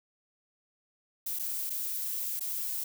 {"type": "noise with dropouts", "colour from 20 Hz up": "violet", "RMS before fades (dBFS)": -34, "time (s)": [1.26, 2.84], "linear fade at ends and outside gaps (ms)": 5, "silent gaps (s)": [[1.389, 1.394], [1.697, 1.702], [2.395, 2.407]], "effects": []}